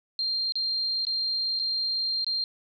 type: tone with dropouts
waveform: sine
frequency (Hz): 4186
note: C8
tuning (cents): 0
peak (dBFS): -25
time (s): 0.19-2.44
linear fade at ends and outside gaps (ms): 1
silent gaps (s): 0.522-0.555 / 1.051-1.068 / 1.591-1.597 / 2.245-2.266
effects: none